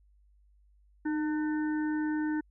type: harmonic tone with a mistuned harmonic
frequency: 300.3 Hz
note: D4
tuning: 39 cents sharp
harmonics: 1 / 3 / 5 / 6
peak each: -28 / -42 / -42 / -45 dBFS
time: 1.05-2.41 s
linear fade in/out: 10 ms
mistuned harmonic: 1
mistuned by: +35 cents
effects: added 50 Hz sine -60 dBFS peak until 2.5 s